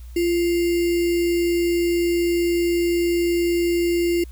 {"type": "tone with sample-and-hold", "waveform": "sine", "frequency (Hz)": 344.5, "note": "F4", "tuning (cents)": -24, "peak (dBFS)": -17, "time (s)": [0.16, 4.24], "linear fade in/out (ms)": 5, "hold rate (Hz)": 2450, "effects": ["added 60 Hz sine -35 dBFS peak until 4.31 s", "white hiss -55 dBFS RMS until 4.31 s"]}